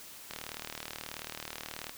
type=click train; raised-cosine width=0.2 ms; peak=-21 dBFS; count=62; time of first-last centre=0.31-1.894 s; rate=38.5 Hz; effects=white hiss -49 dBFS RMS until 1.97 s